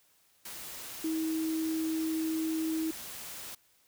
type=tone in noise; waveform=sine; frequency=319.6 Hz; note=D#4; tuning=47 cents sharp; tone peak=-29 dBFS; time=1.04-2.91 s; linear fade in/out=5 ms; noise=white; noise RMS=-43 dBFS; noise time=0.45-3.55 s; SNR=+11 dB; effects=white hiss -67 dBFS RMS until 3.87 s